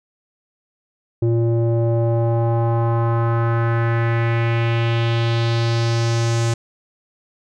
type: tone with low-pass filter sweep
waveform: square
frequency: 116.1 Hz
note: A#2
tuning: 7 cents flat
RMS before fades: -18 dBFS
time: 1.22-6.54 s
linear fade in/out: 5 ms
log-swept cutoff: 390 to 7300 Hz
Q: 2.3
effects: none